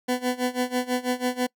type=tone with tremolo; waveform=20% pulse; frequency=250 Hz; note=B3; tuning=21 cents sharp; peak=-16 dBFS; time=0.08-1.47 s; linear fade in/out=10 ms; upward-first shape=sine; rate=6.1 Hz; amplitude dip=90%; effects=noise-tail reverb RT60 0.1 s tail -25 dB re dry